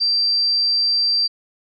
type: tone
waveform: sine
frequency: 4699 Hz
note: D8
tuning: in tune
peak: -15 dBFS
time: 0-1.28 s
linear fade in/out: 20 ms
effects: none